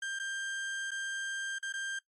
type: tone with dropouts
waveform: 35% pulse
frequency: 1587 Hz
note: G6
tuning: 21 cents sharp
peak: -33 dBFS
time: 0.02-1.99 s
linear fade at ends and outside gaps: 5 ms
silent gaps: 0.19-0.197 / 0.908-0.915 / 1.586-1.627 / 1.725-1.737 s
effects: noise-tail reverb RT60 0.1 s tail -19 dB re dry + MP3 48 kbps